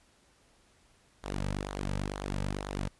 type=tone with flanger; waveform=sawtooth; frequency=49 Hz; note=G1; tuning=in tune; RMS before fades=-35 dBFS; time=1.23-2.89 s; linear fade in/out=20 ms; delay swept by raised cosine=0.37 to 2.87 ms; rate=2.1 Hz; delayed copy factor=-0.7; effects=pink hiss -65 dBFS RMS until 2.99 s + resampled to 24000 Hz